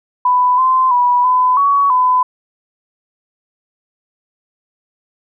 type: tone with pitch steps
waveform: sine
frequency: 995 / 1034 / 979 / 1007 / 1124 / 1007 Hz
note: B5 / C6 / B5 / B5 / C#6 / B5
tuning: +13 / -21 / -15 / +33 / +24 / +33 cents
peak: -9 dBFS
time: 0.25-2.23 s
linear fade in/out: 5 ms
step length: 330 ms
effects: none